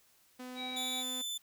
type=tone with pitch glide; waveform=sawtooth; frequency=252.1 to 254.1 Hz; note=B3 to B3; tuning=+36 to +49 cents; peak=-39 dBFS; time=0.39-1.22 s; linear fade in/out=10 ms; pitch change=+13 cents; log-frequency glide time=0.57-0.81 s
type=harmonic tone; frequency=767 Hz; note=G5; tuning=38 cents flat; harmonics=1 / 3 / 5; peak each=-45 / -45 / -40 dBFS; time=0.55-1.04 s; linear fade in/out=50 ms
type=tone; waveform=sawtooth; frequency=3520 Hz; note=A7; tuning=in tune; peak=-33 dBFS; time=0.76-1.38 s; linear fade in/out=10 ms
effects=white hiss -67 dBFS RMS until 1.42 s